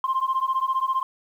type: beating tone pair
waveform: sine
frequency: 1046.5 / 1061.5 Hz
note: C6 / C6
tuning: 0 / +25 cents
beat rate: 15 Hz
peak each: -23 dBFS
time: 0.04-1.03 s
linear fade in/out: 2 ms
effects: tanh soft clip ceiling -16 dBFS + 9-bit